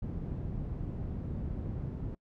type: low-pass noise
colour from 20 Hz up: white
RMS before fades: -37 dBFS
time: 0.02-2.15 s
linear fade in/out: 5 ms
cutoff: 150 Hz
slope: 12 dB/octave
effects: noise-tail reverb RT60 0.1 s tail -25 dB re dry